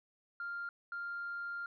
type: tone bursts at uneven times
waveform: sine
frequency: 1396.9 Hz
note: F6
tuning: in tune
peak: -37 dBFS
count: 2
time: 0.4-0.69 / 0.92-1.66 s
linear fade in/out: 2 ms
effects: tanh soft clip ceiling -34 dBFS